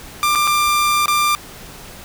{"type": "tone with dropouts", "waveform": "sawtooth", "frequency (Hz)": 1189, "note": "D6", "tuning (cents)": 21, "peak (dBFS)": -10, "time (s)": [0.23, 1.35], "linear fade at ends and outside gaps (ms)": 0, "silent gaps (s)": [[0.351, 0.356], [0.471, 0.475], [1.058, 1.081]], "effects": ["pink hiss -37 dBFS RMS until 2.04 s"]}